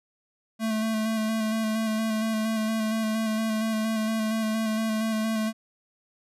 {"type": "tone with vibrato", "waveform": "square", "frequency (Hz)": 220, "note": "A3", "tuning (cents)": 0, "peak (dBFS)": -25, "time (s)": [0.59, 5.53], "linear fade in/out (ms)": 50, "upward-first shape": "square", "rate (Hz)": 4.3, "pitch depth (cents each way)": 19, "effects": ["resampled to 32000 Hz"]}